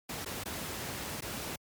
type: noise with dropouts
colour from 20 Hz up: pink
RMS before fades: -38 dBFS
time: 0.09-1.56 s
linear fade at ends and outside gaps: 5 ms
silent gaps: 0.248-0.259 / 0.438-0.456 / 1.208-1.221 s
effects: high-pass 80 Hz 12 dB/octave + MP3 96 kbps